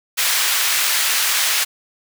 pink high-pass noise, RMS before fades -18 dBFS, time 0.17-1.65 s, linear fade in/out 20 ms, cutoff 1700 Hz, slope 12 dB/octave, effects none

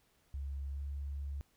sine tone with pitch glide, 69.3 to 70.39 Hz, C#2 to C#2, 0 to +27 cents, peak -37 dBFS, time 0.34-1.41 s, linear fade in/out 0 ms, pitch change +27 cents, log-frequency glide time 0.72-0.79 s, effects pink hiss -72 dBFS RMS until 1.56 s

